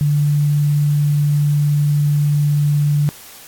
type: tone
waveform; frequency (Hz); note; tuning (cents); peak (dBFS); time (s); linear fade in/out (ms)
sine; 146.5; D3; -4; -12; 0.01-3.09; 0
effects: white hiss -39 dBFS RMS until 3.47 s + AAC 64 kbps